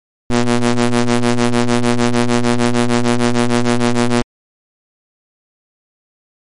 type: ring-modulated tone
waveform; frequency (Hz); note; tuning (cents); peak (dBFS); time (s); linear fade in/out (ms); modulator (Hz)
sawtooth; 119.7; A#2; +46; -4; 0.3-4.22; 0; 123
effects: MP3 48 kbps